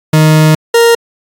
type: tone pair in turn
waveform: 40% pulse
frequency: 155.56 / 466.2 Hz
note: D#3 / A#4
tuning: 0 / 0 cents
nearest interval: octave + perfect fifth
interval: 1900 cents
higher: second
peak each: -3 dBFS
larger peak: neither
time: 0.13-0.55 / 0.74-0.95 s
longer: first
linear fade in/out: 5 ms
effects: AAC 64 kbps

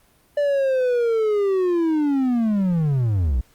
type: linear sweep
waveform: triangle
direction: down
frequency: 587.3 to 54.7 Hz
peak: -15 dBFS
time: 0.37-3.41 s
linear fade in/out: 5 ms
effects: pink hiss -58 dBFS RMS until 3.54 s + Opus 32 kbps

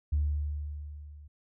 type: tone with level ramp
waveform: sine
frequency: 73.9 Hz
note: D2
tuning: 11 cents sharp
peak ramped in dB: -22 to -47 dBFS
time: 0.12-1.28 s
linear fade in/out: 10 ms
effects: tanh soft clip ceiling -20 dBFS

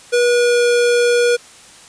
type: tone with pitch glide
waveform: square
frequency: 484.1 to 481 Hz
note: B4 to B4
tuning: -35 to -46 cents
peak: -12 dBFS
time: 0.12-1.37 s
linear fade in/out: 20 ms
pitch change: -11 cents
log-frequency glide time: 0.23-0.65 s
effects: white hiss -42 dBFS RMS until 1.88 s + resampled to 22050 Hz

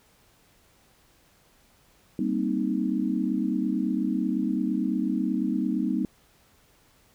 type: chord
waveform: sine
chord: C minor seventh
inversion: second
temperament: equal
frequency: 196 / 233.1 / 261.6 / 311.1 Hz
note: G3 / Bb3 / C4 / Eb4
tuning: 0 / 0 / 0 / 0 cents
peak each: -29 dBFS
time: 2.19-6.05 s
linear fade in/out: 2 ms
effects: pink hiss -61 dBFS RMS until 7.14 s

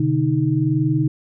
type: tone cluster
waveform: sine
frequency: 128 / 148.8 / 311.5 Hz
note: C3 / D3 / D#4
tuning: -38 / +23 / +2 cents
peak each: -20 dBFS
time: 0-1.08 s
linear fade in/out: 5 ms
effects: none

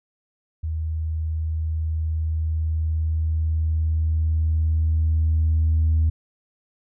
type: tone with level ramp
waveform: sine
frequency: 79.4 Hz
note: D#2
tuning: 36 cents sharp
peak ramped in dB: -23 to -14 dBFS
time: 0.63-6.1 s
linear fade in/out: 10 ms
effects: tanh soft clip ceiling -13 dBFS

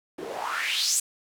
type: noise with band-pass filter sweep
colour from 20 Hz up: white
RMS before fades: -28 dBFS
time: 0.18-1 s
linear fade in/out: 5 ms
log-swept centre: 320 to 8400 Hz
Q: 4.2
effects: none

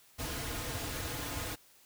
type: noise with comb filter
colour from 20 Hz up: pink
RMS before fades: -38 dBFS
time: 0.18-1.56 s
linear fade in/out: 20 ms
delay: 5.2 ms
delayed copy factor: -0.65
effects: white hiss -62 dBFS RMS until 1.85 s

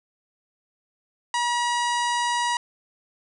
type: harmonic tone with a mistuned harmonic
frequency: 960 Hz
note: B5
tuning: 49 cents flat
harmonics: 1 / 2 / 3 / 4 / 5 / 6 / 7 / 8 / 9 / 10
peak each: -23 / -29 / -33 / -35 / -37 / -39 / -40 / -41 / -42 / -43 dBFS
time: 1.34-2.57 s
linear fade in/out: 2 ms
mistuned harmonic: 6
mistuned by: +24 cents
effects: none

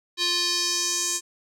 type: tone with band-pass filter sweep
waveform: square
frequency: 350.3 Hz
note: F4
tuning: 5 cents sharp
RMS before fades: -25 dBFS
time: 0.17-1.21 s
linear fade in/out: 50 ms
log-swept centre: 4100 to 7200 Hz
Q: 3.1
effects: none

